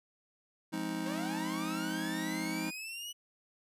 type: chord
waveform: square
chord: F minor seventh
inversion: none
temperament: just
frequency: 174.61 / 209.5 / 261.9 / 314.3 Hz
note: F3 / Ab3 / C4 / Eb4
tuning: 0 / +15 / +2 / +18 cents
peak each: -42 / -42 / -43 / -38 dBFS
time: 0.72-2.71 s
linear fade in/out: 20 ms
type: linear sweep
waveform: sawtooth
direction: up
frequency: 506 to 2964 Hz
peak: -37 dBFS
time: 1.05-3.13 s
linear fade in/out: 20 ms
effects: resampled to 32000 Hz